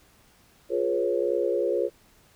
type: tone cluster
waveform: sine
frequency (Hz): 353.6 / 417.2 / 487 / 549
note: F4 / G#4 / B4 / C#5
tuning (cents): +22 / +8 / -24 / -17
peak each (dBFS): -28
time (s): 0.69-1.9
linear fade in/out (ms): 50
effects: pink hiss -59 dBFS RMS until 2.35 s